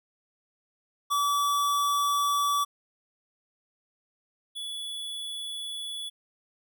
square tone pair in turn, 1150 / 3416 Hz, D6 / G#7, -37 / +48 cents, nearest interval octave + perfect fifth, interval 1885 cents, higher second, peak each -24 / -34 dBFS, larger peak first, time 1.1-2.65 / 4.55-6.1 s, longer neither, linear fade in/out 20 ms, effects none

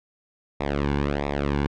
sawtooth tone with flanger, 71.3 Hz, C#2, 49 cents sharp, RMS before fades -25 dBFS, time 0.6-1.67 s, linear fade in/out 5 ms, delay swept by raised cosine 0.66 to 1.6 ms, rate 1.5 Hz, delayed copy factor -0.9, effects low-pass 3000 Hz 12 dB/octave

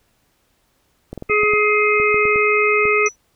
clicks, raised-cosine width 2 ms, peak -16 dBFS, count 11, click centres 1.13 / 1.177 / 1.224 / 1.298 / 1.434 / 1.536 / 2 / 2.144 / 2.254 / 2.359 / 2.854 s
harmonic tone, 420.7 Hz, G#4, 22 cents sharp, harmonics 1 / 3 / 5 / 6, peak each -17 / -20 / -19 / -19 dBFS, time 1.29-3.09 s, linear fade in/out 20 ms
sine tone with exponential decay, 5910 Hz, F#8, 3 cents flat, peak -18 dBFS, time 3.06-3.16 s, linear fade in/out 2 ms, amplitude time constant 20 ms
effects pink hiss -63 dBFS RMS until 3.35 s

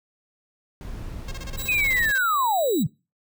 brown noise, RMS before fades -34 dBFS, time 0.81-2.11 s, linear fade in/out 0 ms
5% pulse tone bursts, 537 Hz, C5, 45 cents sharp, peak -25 dBFS, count 15, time 1.28-2.183 s, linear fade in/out 5 ms, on 35 ms, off 27 ms
10% pulse tone, 3888 Hz, B7, 28 cents flat, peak -23 dBFS, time 1.57-2.84 s, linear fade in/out 20 ms
sine linear sweep, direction down, 2562 to 116.54 Hz, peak -19 dBFS, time 1.68-2.87 s, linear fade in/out 10 ms
effects noise-tail reverb RT60 0.3 s tail -24 dB re dry

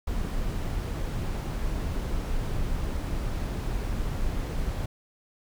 brown noise, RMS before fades -29 dBFS, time 0.07-4.86 s, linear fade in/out 5 ms, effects none

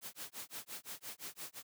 white noise with tremolo, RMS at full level -44 dBFS, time 0.01-1.63 s, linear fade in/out 50 ms, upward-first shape sine, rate 5.8 Hz, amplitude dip 100%, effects high-pass 100 Hz 12 dB/octave

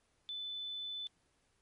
sine tone, 3506 Hz, A7, 7 cents flat, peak -39 dBFS, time 0.29-1.07 s, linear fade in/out 0 ms, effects pink hiss -75 dBFS RMS until 1.61 s + MP3 48 kbps

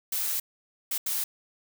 blue noise bursts at uneven times, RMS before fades -29 dBFS, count 3, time 0.12-0.4 / 0.91-0.98 / 1.06-1.24 s, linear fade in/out 5 ms, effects none

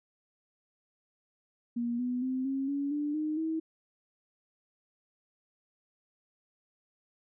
sine tone with pitch steps, 237.6 / 248 / 258.8 / 270.1 / 281.9 / 294.2 / 307.1 / 320.5 Hz, A#3 / B3 / C4 / C#4 / C#4 / D4 / D#4 / E4, +33 / +7 / -19 / -45 / +29 / +3 / -23 / -49 cents, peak -29 dBFS, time 1.76-3.6 s, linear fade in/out 10 ms, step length 230 ms, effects none

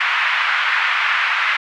white band-pass noise, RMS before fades -18 dBFS, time 0-1.57 s, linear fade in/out 10 ms, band 1100 to 2400 Hz, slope 24 dB/octave, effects none

